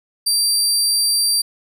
25% pulse tone, 4699 Hz, D8, in tune, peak -10 dBFS, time 0.26-1.42 s, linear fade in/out 10 ms, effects none

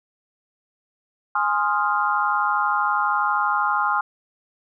sine chord, F minor seventh, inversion first, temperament equal, 830.6 / 1046.5 / 1244.5 / 1396.9 Hz, Ab5 / C6 / Eb6 / F6, 0 / 0 / 0 / 0 cents, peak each -24 dBFS, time 1.35-4.01 s, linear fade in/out 5 ms, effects none

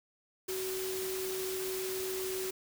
sine tone in noise, 376.5 Hz, F#4, 30 cents sharp, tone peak -35 dBFS, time 0.48-2.51 s, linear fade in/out 10 ms, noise white, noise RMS -40 dBFS, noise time 0.48-2.51 s, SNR +2 dB, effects none

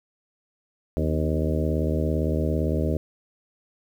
harmonic tone with a mistuned harmonic, 77.7 Hz, D#2, 2 cents flat, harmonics 1 / 2 / 3 / 4 / 5 / 6 / 7 / 8, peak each -25 / -28 / -30 / -31 / -32 / -33 / -33 / -34 dBFS, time 0.97-2.97 s, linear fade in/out 0 ms, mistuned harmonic 3, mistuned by +63 cents, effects 9-bit

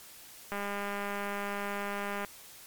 click train, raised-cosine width 0.5 ms, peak -21 dBFS, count 350, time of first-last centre 0.52-2.248 s, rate 202 Hz, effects white hiss -51 dBFS RMS until 2.66 s + MP3 96 kbps

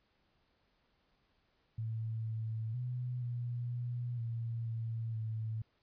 sine tone with pitch steps, 112 / 111.3 / 124.2 / 120.7 / 121.4 / 115.5 / 113.7 / 110.7 Hz, A2 / A2 / B2 / B2 / B2 / A#2 / A#2 / A2, +31 / +20 / +10 / -39 / -29 / -16 / -43 / +11 cents, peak -35 dBFS, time 1.78-5.62 s, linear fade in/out 5 ms, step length 480 ms, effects pink hiss -75 dBFS RMS until 5.82 s + resampled to 11025 Hz

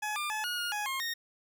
20% pulse tone with pitch steps, 846 / 1197 / 859 / 1444 / 1428 / 835 / 1070 / 1853 Hz, G#5 / D6 / A5 / F#6 / F6 / G#5 / C6 / A#6, +32 / +33 / -42 / -43 / +38 / +9 / +38 / -11 cents, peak -27 dBFS, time 0.02-1.14 s, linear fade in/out 10 ms, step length 140 ms, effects none

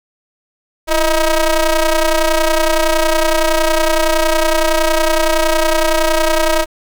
sawtooth ring-modulated tone, 320.4 Hz, E4, 49 cents flat, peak -4 dBFS, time 0.87-6.66 s, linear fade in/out 50 ms, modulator 305 Hz, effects 7-bit

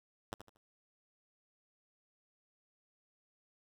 5% pulse tone with echo, 111.2 Hz, A2, 19 cents sharp, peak -25 dBFS, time 0.32-0.34 s, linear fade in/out 5 ms, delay 77 ms, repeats 3, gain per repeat -10 dB, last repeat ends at 0.571 s, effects none

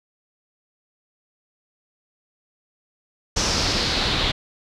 pink noise with low-pass filter sweep, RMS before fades -22 dBFS, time 3.36-4.32 s, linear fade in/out 10 ms, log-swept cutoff 5800 to 3600 Hz, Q 3.7, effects none

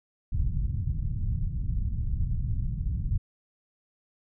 pink low-pass noise, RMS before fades -28 dBFS, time 0.32-3.18 s, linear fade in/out 10 ms, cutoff 140 Hz, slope 24 dB/octave, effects none

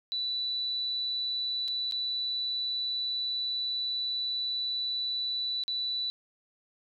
sine tone with dropouts, 3965 Hz, B7, 6 cents sharp, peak -29 dBFS, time 0.12-6.1 s, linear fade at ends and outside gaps 0 ms, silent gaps 1.679-1.683 / 1.912-1.922 / 5.637-5.68 s, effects none

